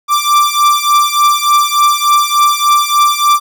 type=beating tone pair; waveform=45% pulse; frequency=1175 / 1178.4 Hz; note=D6 / D6; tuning=+1 / +6 cents; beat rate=3.4 Hz; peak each=-11 dBFS; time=0.08-3.4 s; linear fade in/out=50 ms; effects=none

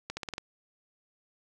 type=accelerating click train; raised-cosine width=0.2 ms; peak=-18 dBFS; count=6; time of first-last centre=0.1-0.381 s; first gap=70 ms; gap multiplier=0.89; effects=none

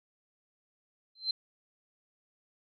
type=tone with exponential growth; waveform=sine; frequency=4109 Hz; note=C8; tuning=32 cents flat; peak=-24 dBFS; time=1.15-1.31 s; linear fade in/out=5 ms; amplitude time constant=34 ms; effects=none

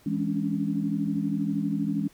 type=tone cluster; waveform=sine; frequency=164.8 / 206.7 / 276.9 / 289.4 Hz; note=E3 / G#3 / C#4 / D4; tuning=0 / -8 / -2 / -25 cents; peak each=-31 / -28 / -30 / -33 dBFS; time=0.06-2.08 s; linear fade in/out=5 ms; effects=pink hiss -58 dBFS RMS until 2.13 s

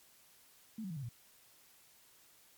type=tone with pitch steps; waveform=sine; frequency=221.1 / 189.17 / 161.85 / 138.48 / 118.48 Hz; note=A3 / F#3 / E3 / C#3 / A#2; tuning=+9 / +39 / -31 / -1 / +29 cents; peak=-39 dBFS; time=0.78-1.09 s; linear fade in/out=5 ms; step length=62 ms; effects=white hiss -64 dBFS RMS until 2.57 s + MP3 96 kbps

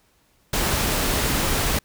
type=noise; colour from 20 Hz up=pink; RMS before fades=-22 dBFS; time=0.53-1.79 s; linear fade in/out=5 ms; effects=pink hiss -62 dBFS RMS until 1.84 s

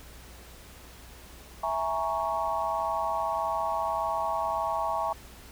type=chord; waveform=sine; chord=A# half-diminished seventh; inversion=second; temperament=equal; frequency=659.3 / 830.6 / 932.3 / 1108.7 Hz; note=E5 / G#5 / A#5 / C#6; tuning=0 / 0 / 0 / 0 cents; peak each=-32 dBFS; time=1.63-5.13 s; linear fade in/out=5 ms; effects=added 60 Hz sine -50 dBFS peak until 5.51 s + pink hiss -50 dBFS RMS until 5.51 s

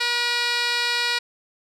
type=tone with band-pass filter; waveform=15% pulse; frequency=480.5 Hz; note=B4; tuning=48 cents flat; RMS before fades=-23 dBFS; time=0-1.19 s; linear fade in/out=10 ms; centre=3400 Hz; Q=3.3; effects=none

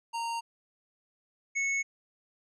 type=tone pair in turn; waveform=square; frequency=926 / 2202 Hz; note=A#5 / C#7; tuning=-12 / -12 cents; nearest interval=octave + minor third; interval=1500 cents; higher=second; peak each=-32 / -28 dBFS; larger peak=second; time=0.13-0.41 / 1.55-1.83 s; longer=neither; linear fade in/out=20 ms; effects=resampled to 22050 Hz

